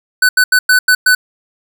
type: tone bursts at uneven times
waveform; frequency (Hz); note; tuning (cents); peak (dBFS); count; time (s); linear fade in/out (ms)
square; 1501; F#6; +24; -7; 6; 0.22-0.29 / 0.37-0.44 / 0.52-0.59 / 0.69-0.79 / 0.88-0.95 / 1.06-1.15; 5
effects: none